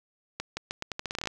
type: accelerating click train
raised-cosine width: 0.2 ms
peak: -15 dBFS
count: 14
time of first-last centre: 0.4-1.273 s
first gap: 170 ms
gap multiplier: 0.82
effects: 9-bit